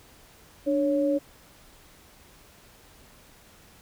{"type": "tone pair together", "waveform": "sine", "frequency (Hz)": [294.5, 555.9], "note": ["D4", "C#5"], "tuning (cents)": [5, 5], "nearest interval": "major seventh", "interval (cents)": 1100, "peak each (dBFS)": -24, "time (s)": [0.66, 1.19], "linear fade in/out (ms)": 20, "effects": ["pink hiss -54 dBFS RMS until 3.81 s"]}